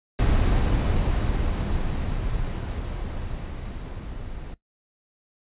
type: noise with level ramp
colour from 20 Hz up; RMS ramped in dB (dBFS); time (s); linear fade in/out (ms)
brown; -19 to -36; 0.19-4.54; 0
effects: noise-tail reverb RT60 0.1 s tail -17 dB re dry + resampled to 8000 Hz